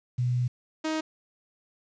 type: tone pair in turn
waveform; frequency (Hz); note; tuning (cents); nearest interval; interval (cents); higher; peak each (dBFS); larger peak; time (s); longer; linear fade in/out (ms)
sine / sawtooth; 123.47 / 314.5; B2 / D#4; 0 / +19; octave + major third; 1619; second; -23; neither; 0.18-0.48 / 0.84-1.01; first; 10
effects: resampled to 16000 Hz + 9-bit